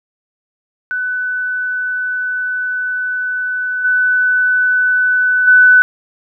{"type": "tone with level steps", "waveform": "sine", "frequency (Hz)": 1498, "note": "F#6", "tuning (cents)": 21, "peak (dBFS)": [-16, -10, -4], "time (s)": [0.91, 5.82], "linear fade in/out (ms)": 0, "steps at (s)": [3.84, 5.47], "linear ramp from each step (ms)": 10, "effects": []}